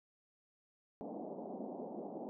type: band-pass noise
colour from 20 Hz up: pink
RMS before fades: -45 dBFS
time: 1.01-2.29 s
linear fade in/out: 0 ms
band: 190 to 810 Hz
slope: 48 dB/octave
effects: none